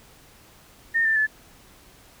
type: tone with pitch steps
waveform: sine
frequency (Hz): 1828 / 1780.1 / 1733.4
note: A#6 / A6 / A6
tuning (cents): -34 / +20 / -26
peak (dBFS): -18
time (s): 0.94-1.27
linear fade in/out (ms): 20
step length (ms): 110
effects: pink hiss -52 dBFS RMS until 2.2 s